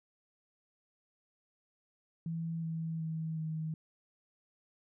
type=tone with pitch steps; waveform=sine; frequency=164.81 / 162.54 / 160.3 / 158.1 Hz; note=E3 / E3 / E3 / D#3; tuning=0 / -24 / -48 / +28 cents; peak=-34 dBFS; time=2.26-3.74 s; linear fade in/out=2 ms; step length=370 ms; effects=none